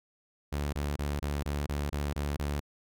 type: tone bursts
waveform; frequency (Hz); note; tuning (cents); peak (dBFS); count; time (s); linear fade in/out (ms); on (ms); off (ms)
sawtooth; 72.4; D2; -24; -26; 9; 0.52-2.602; 10; 210; 24
effects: none